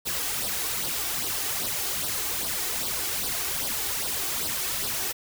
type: noise with flanger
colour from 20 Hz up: white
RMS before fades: -29 dBFS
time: 0.05-5.13 s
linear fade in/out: 20 ms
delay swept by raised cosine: 0.21 to 2.71 ms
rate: 2.5 Hz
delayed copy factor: +0.65
effects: none